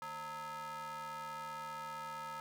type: ring-modulated tone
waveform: square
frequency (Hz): 189.6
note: F#3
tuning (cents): +43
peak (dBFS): -40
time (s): 0.02-2.4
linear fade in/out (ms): 0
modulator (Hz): 1100
effects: none